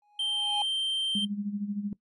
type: tone with exponential growth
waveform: triangle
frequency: 830.6 Hz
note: G#5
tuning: in tune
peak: -25 dBFS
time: 0.02-0.62 s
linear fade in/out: 2 ms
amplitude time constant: 130 ms
type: tone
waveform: triangle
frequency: 3136 Hz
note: G7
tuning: in tune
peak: -25 dBFS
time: 0.19-1.25 s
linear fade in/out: 5 ms
type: tone with tremolo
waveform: sine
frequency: 204.2 Hz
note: G#3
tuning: 29 cents flat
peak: -27 dBFS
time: 1.15-1.93 s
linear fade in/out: 2 ms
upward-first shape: sine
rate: 13 Hz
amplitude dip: 70%
effects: noise-tail reverb RT60 0.1 s tail -20 dB re dry + resampled to 24000 Hz